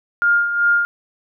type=tone with tremolo; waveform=sine; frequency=1410 Hz; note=F6; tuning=16 cents sharp; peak=-11 dBFS; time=0.22-0.85 s; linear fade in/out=0 ms; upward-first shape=sine; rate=2.6 Hz; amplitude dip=60%; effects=none

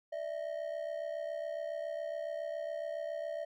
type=ring-modulated tone; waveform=triangle; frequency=623 Hz; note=D#5; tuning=2 cents sharp; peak=-31 dBFS; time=0.12-3.45 s; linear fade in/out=10 ms; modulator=33.6 Hz; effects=none

